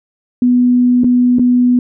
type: tone with dropouts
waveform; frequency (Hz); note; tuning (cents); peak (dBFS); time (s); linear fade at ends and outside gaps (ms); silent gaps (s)
sine; 246.8; B3; -1; -7; 0.42-1.79; 2; 1.036-1.043 / 1.386-1.394
effects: none